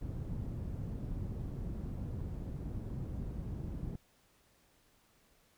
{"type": "low-pass noise", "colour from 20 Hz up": "white", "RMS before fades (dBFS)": -40, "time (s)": [0.01, 3.96], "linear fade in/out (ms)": 5, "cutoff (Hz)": 140, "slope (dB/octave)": 12, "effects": ["pink hiss -69 dBFS RMS until 5.57 s"]}